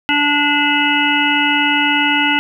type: harmonic tone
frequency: 291.3 Hz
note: D4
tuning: 14 cents flat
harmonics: 1 / 3 / 5 / 7 / 9 / 10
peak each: -19 / -19 / -19 / -19 / -19 / -19 dBFS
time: 0.09-2.39 s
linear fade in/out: 0 ms
effects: 8-bit